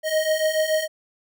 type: beating tone pair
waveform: square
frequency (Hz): 621 / 628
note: D#5 / D#5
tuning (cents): -3 / +16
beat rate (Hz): 7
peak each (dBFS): -25 / -22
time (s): 0.03-0.88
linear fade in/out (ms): 50
effects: none